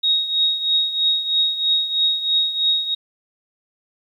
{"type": "tone with tremolo", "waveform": "sine", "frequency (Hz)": 3763, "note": "A#7", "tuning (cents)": 16, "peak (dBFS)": -13, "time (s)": [0.03, 2.95], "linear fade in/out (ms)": 10, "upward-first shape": "triangle", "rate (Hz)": 3.1, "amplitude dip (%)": 75, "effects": ["9-bit"]}